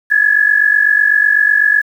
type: tone pair together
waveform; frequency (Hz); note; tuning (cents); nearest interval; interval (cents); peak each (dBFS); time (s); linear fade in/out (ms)
sine; 1672 / 1720; G#6 / A6; +11 / -40; unison; 49; -11; 0.1-1.82; 20
effects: 7-bit